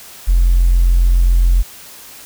triangle tone with tanh clipping, 43.65 Hz, F1, in tune, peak -7 dBFS, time 0.27-1.63 s, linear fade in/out 20 ms, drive 1 dB, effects white hiss -37 dBFS RMS until 2.25 s

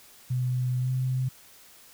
sine tone with pitch glide, 126 to 129.02 Hz, B2 to C3, +35 to -24 cents, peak -24 dBFS, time 0.3-1.29 s, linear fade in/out 10 ms, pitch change +41 cents, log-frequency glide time 0.8-0.91 s, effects white hiss -53 dBFS RMS until 1.93 s

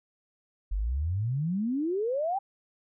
sine exponential sweep, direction up, 44.32 to 813 Hz, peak -26 dBFS, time 0.71-2.39 s, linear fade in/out 10 ms, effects none

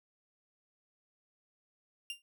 40% pulse tone with exponential decay, 2794 Hz, F7, in tune, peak -33 dBFS, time 2.1-2.22 s, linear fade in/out 1 ms, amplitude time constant 25 ms, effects none

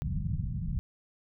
white low-pass noise, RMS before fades -32 dBFS, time 0.02-0.79 s, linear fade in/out 0 ms, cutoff 180 Hz, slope 48 dB/octave, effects none

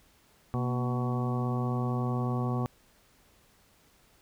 harmonic tone with a mistuned harmonic, 124.7 Hz, B2, 17 cents sharp, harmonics 1 / 2 / 3 / 4 / 5 / 6 / 7 / 8 / 9, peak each -29 / -33 / -39 / -41 / -46 / -40 / -45 / -48 / -40 dBFS, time 0.54-2.66 s, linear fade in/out 0 ms, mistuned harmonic 2, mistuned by -61 cents, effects pink hiss -63 dBFS RMS until 4.21 s

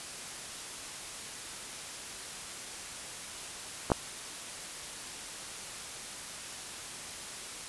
clicks, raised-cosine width 1 ms, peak -16 / -8 dBFS, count 2, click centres 3.902 / 3.918 s, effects white hiss -42 dBFS RMS until 7.68 s + resampled to 24000 Hz

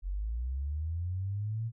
sine linear sweep, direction up, 43.65 to 116.54 Hz, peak -31 dBFS, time 0.02-1.72 s, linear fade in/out 50 ms, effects none

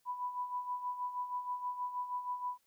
sine tone with tremolo, 990 Hz, B5, 4 cents sharp, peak -33 dBFS, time 0.05-2.58 s, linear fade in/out 50 ms, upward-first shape sine, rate 6.3 Hz, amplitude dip 65%, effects white hiss -75 dBFS RMS until 2.66 s

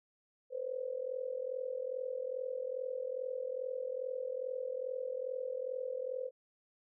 sine tone with amplitude modulation, 512 Hz, C5, 38 cents flat, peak -32 dBFS, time 0.5-6.31 s, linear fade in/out 50 ms, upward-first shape sine, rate 42.4 Hz, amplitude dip 85%, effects none

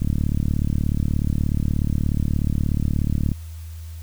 click train, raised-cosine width 5 ms, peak -9 dBFS, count 122, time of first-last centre 0.02-3.317 s, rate 36.7 Hz, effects added 81 Hz sine -32 dBFS peak until 4.02 s + white hiss -50 dBFS RMS until 4.02 s

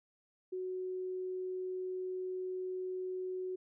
sine tone, 370 Hz, F#4, in tune, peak -36 dBFS, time 0.52-3.56 s, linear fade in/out 10 ms, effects none

